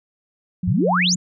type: tone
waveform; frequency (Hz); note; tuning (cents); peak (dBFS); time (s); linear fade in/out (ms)
sine; 180; F#3; -47; -20; 0.63-1.16; 5
type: exponential sweep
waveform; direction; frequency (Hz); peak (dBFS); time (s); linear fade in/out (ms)
sine; up; 82.41 to 7390; -16; 0.67-1.15; 10
effects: none